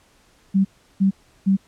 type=tone bursts; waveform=sine; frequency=193.8 Hz; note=G3; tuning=20 cents flat; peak=-13 dBFS; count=3; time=0.54-1.57 s; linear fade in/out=20 ms; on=110 ms; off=350 ms; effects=pink hiss -57 dBFS RMS until 1.67 s + low-pass 10000 Hz 12 dB/octave